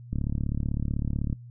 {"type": "click train", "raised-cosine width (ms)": 5, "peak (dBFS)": -16, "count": 44, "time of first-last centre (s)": [0.13, 1.328], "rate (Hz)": 35.9, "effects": ["noise-tail reverb RT60 0.1 s tail -19 dB re dry", "added 120 Hz sine -42 dBFS peak until 1.5 s"]}